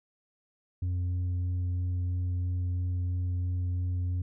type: tone with tanh clipping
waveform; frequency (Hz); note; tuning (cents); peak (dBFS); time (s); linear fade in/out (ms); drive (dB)
sine; 89.7; F2; +47; -28; 0.82-4.22; 5; 3
effects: none